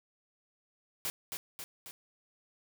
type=noise with echo; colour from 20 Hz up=white; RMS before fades=-35 dBFS; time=1.05-1.1 s; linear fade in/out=0 ms; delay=270 ms; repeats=3; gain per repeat=-4 dB; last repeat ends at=1.91 s; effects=none